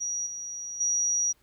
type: tone with level steps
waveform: sine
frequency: 5770 Hz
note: F#8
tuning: 44 cents flat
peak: -28 / -34 / -23 dBFS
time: 0-1.33 s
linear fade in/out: 20 ms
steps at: 0.26 / 0.8 s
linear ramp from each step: 10 ms
effects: pink hiss -66 dBFS RMS until 1.42 s